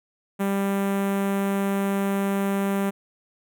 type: tone with notch filter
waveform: sawtooth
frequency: 197.4 Hz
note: G3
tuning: 12 cents sharp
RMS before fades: -24 dBFS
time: 0.39-2.91 s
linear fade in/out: 20 ms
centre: 4700 Hz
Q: 0.59
effects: none